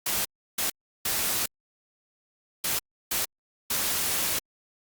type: noise bursts at uneven times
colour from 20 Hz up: white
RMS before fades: -27 dBFS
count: 6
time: 0.06-0.25 / 0.58-0.7 / 1.05-1.46 / 2.64-2.79 / 3.11-3.25 / 3.7-4.39 s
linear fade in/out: 5 ms
effects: Opus 48 kbps